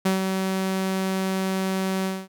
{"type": "tone with ADSR envelope", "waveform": "sawtooth", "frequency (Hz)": 190, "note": "F#3", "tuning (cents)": 46, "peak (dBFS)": -14, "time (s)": [0.05, 2.28], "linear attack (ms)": 9, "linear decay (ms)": 130, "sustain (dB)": -5, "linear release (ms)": 230, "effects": []}